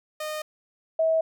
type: tone pair in turn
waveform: sawtooth / sine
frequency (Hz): 614 / 645.4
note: D#5 / E5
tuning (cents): -23 / -37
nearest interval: minor second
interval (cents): 86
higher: second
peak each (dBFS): -26 / -19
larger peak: second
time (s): 0.2-0.42 / 0.99-1.21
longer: neither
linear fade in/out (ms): 5
effects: none